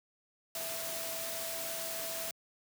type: tone in noise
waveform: sine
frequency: 659.3 Hz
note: E5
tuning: in tune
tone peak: -43 dBFS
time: 0.55-2.31 s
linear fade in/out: 2 ms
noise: white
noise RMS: -39 dBFS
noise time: 0.55-2.31 s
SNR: -7 dB
effects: high-pass 100 Hz 12 dB/octave